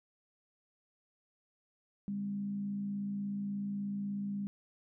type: tone with frequency modulation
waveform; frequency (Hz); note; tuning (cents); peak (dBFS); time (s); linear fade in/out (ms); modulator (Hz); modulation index
sine; 201.1; G3; +44; -34; 2.08-4.47; 0; 56.5; 0.29
effects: none